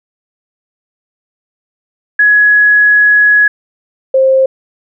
sine tone pair in turn, 1680 / 529.2 Hz, G#6 / C5, +19 / +20 cents, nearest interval octave + minor sixth, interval 1999 cents, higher first, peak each -4 / -5 dBFS, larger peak first, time 2.19-3.48 / 4.14-4.46 s, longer first, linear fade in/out 5 ms, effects none

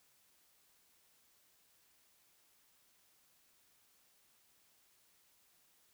silence, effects white hiss -71 dBFS RMS until 5.93 s

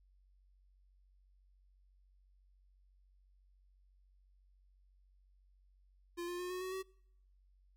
square tone with pitch steps, 346.1 / 352.6 / 359.1 / 365.8 / 372.7 / 379.6 Hz, F4 / F4 / F4 / F#4 / F#4 / F#4, -16 / +17 / +48 / -20 / +13 / +44 cents, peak -40 dBFS, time 6.17-6.83 s, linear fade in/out 20 ms, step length 110 ms, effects noise-tail reverb RT60 0.8 s tail -26 dB re dry + added 47 Hz sine -65 dBFS peak until 7.76 s

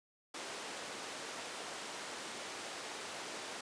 pink band-pass noise, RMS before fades -45 dBFS, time 0.34-3.61 s, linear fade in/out 5 ms, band 380 to 9200 Hz, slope 12 dB/octave, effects resampled to 22050 Hz

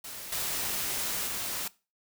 white noise with level steps, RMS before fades -41 / -32 / -34 dBFS, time 0.04-1.68 s, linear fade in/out 5 ms, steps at 0.32 / 1.27 s, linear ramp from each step 5 ms, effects noise-tail reverb RT60 0.3 s tail -20 dB re dry

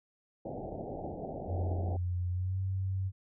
white low-pass noise, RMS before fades -40 dBFS, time 0.45-1.97 s, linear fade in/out 5 ms, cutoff 790 Hz, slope 96 dB/octave
sine tone with pitch glide, 89.3 to 95.16 Hz, F2 to F#2, +39 to +49 cents, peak -30 dBFS, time 1.47-3.12 s, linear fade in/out 50 ms, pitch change +110 cents, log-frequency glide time 2.29-2.59 s
effects none

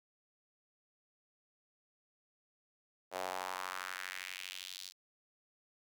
sawtooth tone with high-pass filter sweep, 92.5 Hz, F#2, in tune, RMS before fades -43 dBFS, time 3.11-4.93 s, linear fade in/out 50 ms, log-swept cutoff 600 to 4500 Hz, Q 2.2, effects none

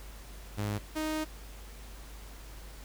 sawtooth tone pair in turn, 103.83 / 311.1 Hz, G#2 / D#4, 0 / 0 cents, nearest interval octave + perfect fifth, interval 1900 cents, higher second, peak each -27 dBFS, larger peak neither, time 0.57-0.79 / 0.95-1.25 s, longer second, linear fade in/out 20 ms, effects added 50 Hz sine -45 dBFS peak until 2.84 s + pink hiss -52 dBFS RMS until 2.84 s

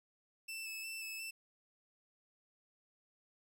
sawtooth tone with vibrato, 2637 Hz, E7, in tune, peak -39 dBFS, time 0.48-1.31 s, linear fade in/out 10 ms, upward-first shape square, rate 2.8 Hz, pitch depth 18 cents each way, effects 12-bit

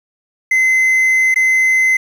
triangle tone with dropouts, 2053 Hz, C7, 33 cents flat, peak -8 dBFS, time 0.51-1.97 s, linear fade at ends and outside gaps 5 ms, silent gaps 1.343-1.359 s, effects 7-bit

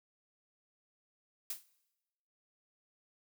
blue noise with exponential decay, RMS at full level -34 dBFS, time 1.5-1.65 s, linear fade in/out 5 ms, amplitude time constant 32 ms, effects noise-tail reverb RT60 1.0 s tail -20 dB re dry

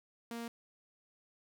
sawtooth tone, 233.1 Hz, A#3, in tune, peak -36 dBFS, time 0.31-0.48 s, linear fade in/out 2 ms, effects none

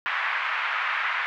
pink band-pass noise, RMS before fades -27 dBFS, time 0.06-1.26 s, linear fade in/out 0 ms, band 1100 to 2400 Hz, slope 24 dB/octave, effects none

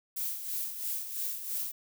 violet noise with tremolo, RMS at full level -33 dBFS, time 0.16-1.72 s, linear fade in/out 10 ms, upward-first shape sine, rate 3 Hz, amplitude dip 60%, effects none

